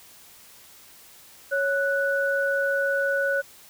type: tone pair together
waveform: sine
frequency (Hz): 554.4 / 1480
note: C#5 / F#6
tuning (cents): 0 / 0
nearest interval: octave + perfect fourth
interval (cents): 1700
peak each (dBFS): -24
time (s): 1.51-3.42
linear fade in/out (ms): 20
effects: white hiss -50 dBFS RMS until 3.69 s